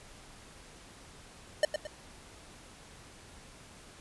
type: tone with echo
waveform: square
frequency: 605 Hz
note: D#5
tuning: 49 cents flat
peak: -22 dBFS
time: 1.63-1.65 s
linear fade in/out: 2 ms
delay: 110 ms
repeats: 2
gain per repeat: -8 dB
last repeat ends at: 1.87 s
effects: pink hiss -53 dBFS RMS until 4 s + resampled to 24000 Hz